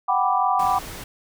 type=chord; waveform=sine; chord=G major seventh; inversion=third; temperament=equal; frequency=740 / 784 / 987.8 / 1174.7 Hz; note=F#5 / G5 / B5 / D6; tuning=0 / 0 / 0 / 0 cents; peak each=-23 dBFS; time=0.08-0.79 s; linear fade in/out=10 ms
type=noise; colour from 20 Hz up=pink; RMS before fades=-36 dBFS; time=0.59-1.04 s; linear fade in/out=5 ms
effects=none